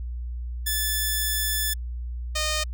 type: tone pair in turn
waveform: 5% pulse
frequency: 1739 / 614.8 Hz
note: A6 / D#5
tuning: -21 / -21 cents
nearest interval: octave + tritone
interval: 1800 cents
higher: first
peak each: -13 dBFS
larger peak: neither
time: 0.66-1.74 / 2.35-2.64 s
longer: first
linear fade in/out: 10 ms
effects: added 60 Hz sine -29 dBFS peak until 2.73 s